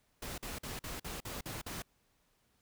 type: noise bursts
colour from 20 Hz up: pink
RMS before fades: -42 dBFS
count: 8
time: 0.22-1.822 s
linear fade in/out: 5 ms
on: 160 ms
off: 46 ms
effects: pink hiss -74 dBFS RMS until 2.61 s